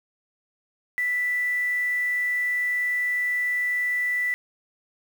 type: tone with quantisation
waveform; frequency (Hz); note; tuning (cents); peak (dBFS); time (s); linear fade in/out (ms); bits
sine; 1975.5; B6; 0; -22; 0.98-4.34; 0; 7
effects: none